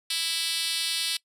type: tone with high-pass filter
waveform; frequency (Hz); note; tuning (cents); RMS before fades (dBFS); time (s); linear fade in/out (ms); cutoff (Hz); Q
5% pulse; 329.6; E4; 0; -28; 0.1-1.17; 5; 4100; 1.4
effects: noise-tail reverb RT60 0.1 s tail -22 dB re dry + resampled to 32000 Hz